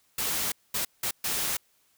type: noise bursts at uneven times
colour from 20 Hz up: white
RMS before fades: -29 dBFS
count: 4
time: 0.18-0.52 / 0.74-0.85 / 1.03-1.11 / 1.24-1.57 s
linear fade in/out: 5 ms
effects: white hiss -67 dBFS RMS until 1.97 s